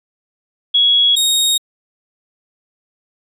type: tone pair in turn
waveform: sine / sawtooth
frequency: 3340 / 3740 Hz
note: G#7 / A#7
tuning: +9 / +5 cents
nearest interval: major second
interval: 196 cents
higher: second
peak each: -9 / -9 dBFS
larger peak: neither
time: 0.74-1.16 / 1.16-1.58 s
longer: neither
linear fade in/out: 10 ms
effects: resampled to 32000 Hz